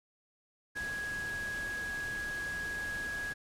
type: tone in noise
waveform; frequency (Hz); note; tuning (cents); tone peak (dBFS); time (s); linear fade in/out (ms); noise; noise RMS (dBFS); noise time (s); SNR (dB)
sine; 1661.2; G#6; 0; -35; 0.75-3.34; 20; pink; -45; 0.75-3.34; +7
effects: low-pass 11000 Hz 12 dB/octave